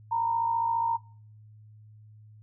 sine tone pair together, 920.3 / 975 Hz, A#5 / B5, -22 / -23 cents, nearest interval minor second, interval 99 cents, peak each -25 / -34 dBFS, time 0.11-0.97 s, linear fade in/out 10 ms, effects noise-tail reverb RT60 0.5 s tail -23 dB re dry + added 107 Hz sine -49 dBFS peak until 2.42 s

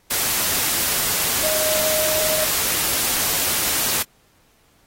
sine tone in noise, 622.3 Hz, D#5, in tune, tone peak -23 dBFS, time 1.43-2.45 s, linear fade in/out 10 ms, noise white, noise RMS -21 dBFS, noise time 0.1-4.03 s, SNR -5 dB, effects pink hiss -59 dBFS RMS until 4.86 s + AAC 48 kbps

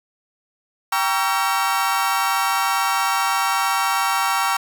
35% pulse chord, G diminished seventh, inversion none, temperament just, 784 / 940.8 / 1128.9 / 1354.7 Hz, G5 / Bb5 / Db6 / Fb6, 0 / +16 / +31 / +47 cents, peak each -22 dBFS, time 0.92-4.57 s, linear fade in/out 5 ms, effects 8-bit

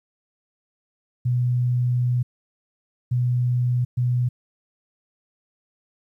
sine tone bursts at uneven times, 123.47 Hz, B2, in tune, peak -18 dBFS, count 3, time 1.25-2.23 / 3.11-3.85 / 3.97-4.29 s, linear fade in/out 10 ms, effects 10-bit

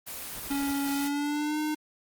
white noise, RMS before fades -38 dBFS, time 0.06-1.09 s, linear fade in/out 20 ms
pink noise bursts, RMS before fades -44 dBFS, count 5, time 0.35-0.718 s, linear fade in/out 5 ms, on 52 ms, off 27 ms
square tone with pitch glide, 279.6 to 304.9 Hz, C#4 to D#4, +15 to -35 cents, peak -28 dBFS, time 0.5-1.75 s, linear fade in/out 10 ms, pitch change +150 cents, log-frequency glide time 0.95-1.59 s
effects Opus 24 kbps

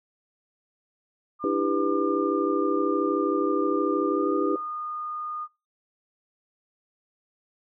sine tone with pitch glide, 1200 to 1223.8 Hz, D6 to D#6, +37 to -29 cents, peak -30 dBFS, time 1.39-5.48 s, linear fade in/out 50 ms, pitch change +34 cents, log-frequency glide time 4.11-4.27 s
sine chord, E minor seventh, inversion third, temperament just, 296.7 / 329.6 / 395.6 / 494.4 Hz, D4 / E4 / G4 / B4, +18 / 0 / +16 / +2 cents, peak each -27 / -28 / -27 / -29 dBFS, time 1.44-4.56 s, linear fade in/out 2 ms
effects noise-tail reverb RT60 0.3 s tail -22 dB re dry

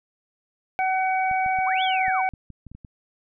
harmonic tone, 754 Hz, F#5, 32 cents sharp, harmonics 1 / 2 / 3, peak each -21 / -32 / -28 dBFS, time 0.79-2.29 s, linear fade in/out 0 ms
clicks, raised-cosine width 5 ms, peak -29 dBFS, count 10, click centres 1.313 / 1.462 / 1.588 / 2.082 / 2.337 / 2.503 / 2.667 / 2.716 / 2.75 / 2.848 s
sine linear two-way sweep, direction up then down, 860 to 3494 to 860 Hz, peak -27 dBFS, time 1.66-2.22 s, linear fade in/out 10 ms, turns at 1.83 s
effects none

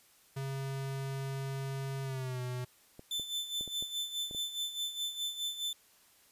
square tone with pitch glide, 135.7 to 125.16 Hz, C#3 to B2, -36 to +24 cents, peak -36 dBFS, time 0.36-2.65 s, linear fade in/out 10 ms, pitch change -140 cents, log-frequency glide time 2.03-2.41 s
clicks, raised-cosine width 2 ms, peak -34 dBFS, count 7, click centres 2.994 / 3.197 / 3.61 / 3.677 / 3.825 / 4.311 / 4.348 s
40% pulse tone with tremolo, 3528 Hz, A7, 4 cents sharp, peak -31 dBFS, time 3.11-5.73 s, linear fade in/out 2 ms, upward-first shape sine, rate 4.8 Hz, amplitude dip 70%
effects white hiss -64 dBFS RMS until 6.31 s + resampled to 32000 Hz

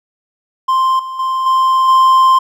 triangle tone with level steps, 1047 Hz, C6, 1 cent sharp, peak -8 / -20 / -12 / -7 / -4 dBFS, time 0.68-2.39 s, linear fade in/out 10 ms, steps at 0.99 / 1.19 / 1.46 / 1.88 s, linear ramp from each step 5 ms, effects none

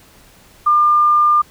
sine tone, 1200 Hz, D6, 37 cents sharp, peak -9 dBFS, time 0.66-1.42 s, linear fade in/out 10 ms, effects pink hiss -47 dBFS RMS until 1.5 s

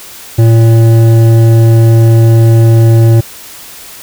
triangle tone with hard clipping, 113.9 Hz, A#2, 40 cents flat, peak -4 dBFS, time 0.38-3.21 s, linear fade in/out 10 ms, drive 14 dB, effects white hiss -30 dBFS RMS until 4.02 s

